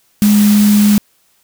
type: tone in noise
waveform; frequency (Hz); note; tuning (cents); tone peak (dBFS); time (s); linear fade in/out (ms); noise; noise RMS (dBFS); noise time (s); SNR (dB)
sine; 207.8; G#3; +1; -6; 0.22-0.98; 0; white; -21; 0.22-0.98; +12
effects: white hiss -56 dBFS RMS until 1.43 s